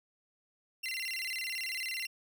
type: tone with vibrato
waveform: 30% pulse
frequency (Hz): 2377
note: D7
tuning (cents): +20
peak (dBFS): -32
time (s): 0.83-2.07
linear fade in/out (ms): 10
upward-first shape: square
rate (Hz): 18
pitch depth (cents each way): 250
effects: none

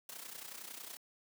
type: noise with amplitude modulation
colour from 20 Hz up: white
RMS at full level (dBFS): -45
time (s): 0.09-0.97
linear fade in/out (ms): 2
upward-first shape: sine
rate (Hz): 30.9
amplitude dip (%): 70
effects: high-pass 200 Hz 12 dB/octave

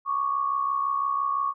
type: tone pair together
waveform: sine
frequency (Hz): 1108.8 / 1174.7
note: C#6 / D6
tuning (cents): 0 / 0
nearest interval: minor second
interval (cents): 100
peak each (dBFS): -24 / -30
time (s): 0.05-1.54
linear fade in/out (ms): 50
effects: none

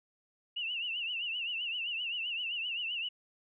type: tone with vibrato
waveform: sine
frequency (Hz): 2807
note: F7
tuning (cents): +8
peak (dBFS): -33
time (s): 0.56-3.09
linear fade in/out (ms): 10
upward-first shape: triangle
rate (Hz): 7.7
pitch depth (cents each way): 130
effects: none

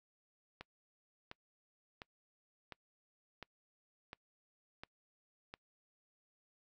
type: click train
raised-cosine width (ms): 0.3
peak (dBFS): -30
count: 8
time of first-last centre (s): 0.61-5.54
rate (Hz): 1.42
effects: noise-tail reverb RT60 0.1 s tail -26 dB re dry

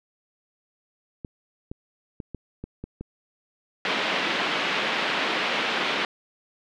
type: clicks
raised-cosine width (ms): 3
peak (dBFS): -21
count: 7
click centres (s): 1.248 / 1.715 / 2.202 / 2.347 / 2.64 / 2.84 / 3.01
type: band-pass noise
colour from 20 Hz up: white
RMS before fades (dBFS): -26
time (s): 3.85-6.05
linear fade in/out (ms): 2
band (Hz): 190 to 3300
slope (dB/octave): 24
effects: none

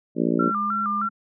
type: harmonic tone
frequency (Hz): 58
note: A#1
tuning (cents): -8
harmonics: 3 / 4 / 5 / 6 / 7 / 8 / 9 / 10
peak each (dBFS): -27 / -24 / -24 / -26 / -29 / -34 / -36 / -35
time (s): 0.15-0.52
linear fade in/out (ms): 50
type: tone with vibrato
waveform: sine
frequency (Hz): 1276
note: D#6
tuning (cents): +43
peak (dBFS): -22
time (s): 0.39-1.09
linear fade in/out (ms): 10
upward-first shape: square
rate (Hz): 3.2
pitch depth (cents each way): 110
type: tone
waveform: sine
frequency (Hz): 207.7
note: G#3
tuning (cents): 0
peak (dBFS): -30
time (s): 0.43-1.1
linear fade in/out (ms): 50
effects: none

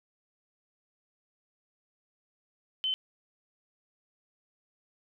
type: tone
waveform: sine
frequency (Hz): 3061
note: G7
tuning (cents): -42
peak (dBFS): -27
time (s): 2.84-2.94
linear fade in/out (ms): 0
effects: none

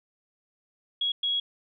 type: tone bursts at uneven times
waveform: sine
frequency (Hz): 3322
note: G#7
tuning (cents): 0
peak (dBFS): -24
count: 2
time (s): 1.01-1.12 / 1.23-1.4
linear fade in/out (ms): 5
effects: none

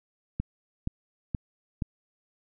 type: click train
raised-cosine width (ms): 5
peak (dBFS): -16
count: 4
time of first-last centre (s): 0.4-1.822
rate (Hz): 2.11
effects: none

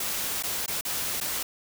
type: noise with dropouts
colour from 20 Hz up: white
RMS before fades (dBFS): -30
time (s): 0-1.43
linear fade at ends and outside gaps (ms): 5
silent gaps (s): 0.426-0.435 / 0.662-0.679 / 0.811-0.85 / 1.203-1.21
effects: none

